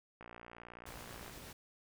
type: click train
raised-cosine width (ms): 0.5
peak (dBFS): -35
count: 65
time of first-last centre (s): 0.21-1.297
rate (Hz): 58.9
type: noise with tremolo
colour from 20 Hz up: pink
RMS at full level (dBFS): -50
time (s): 0.86-1.53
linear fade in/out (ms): 5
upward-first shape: triangle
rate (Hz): 8.5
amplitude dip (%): 25
effects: none